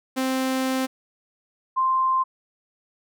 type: tone pair in turn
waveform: sawtooth / sine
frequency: 261.6 / 1046.4 Hz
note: C4 / C6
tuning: 0 / 0 cents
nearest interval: 2 octaves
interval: 2400 cents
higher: second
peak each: -18 / -18 dBFS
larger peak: neither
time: 0.16-0.87 / 1.76-2.24 s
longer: first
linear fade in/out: 20 ms
effects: none